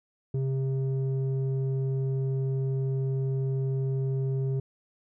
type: tone with low-pass filter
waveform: square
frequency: 133.6 Hz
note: C3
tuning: 36 cents sharp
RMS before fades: -28 dBFS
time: 0.34-4.6 s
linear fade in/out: 5 ms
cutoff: 300 Hz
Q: 6.6
effects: none